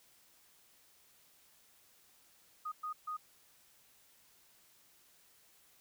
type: tone bursts at uneven times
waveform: sine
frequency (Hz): 1241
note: D#6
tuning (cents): -5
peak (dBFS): -37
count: 3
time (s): 2.65-2.72 / 2.83-2.93 / 3.07-3.17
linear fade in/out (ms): 10
effects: white hiss -66 dBFS RMS until 5.8 s